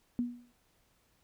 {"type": "tone with exponential decay", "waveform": "sine", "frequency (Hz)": 242, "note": "B3", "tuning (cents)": -35, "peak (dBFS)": -26, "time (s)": [0.19, 0.52], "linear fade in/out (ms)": 0, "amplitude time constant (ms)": 70, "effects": ["pink hiss -71 dBFS RMS until 1.23 s"]}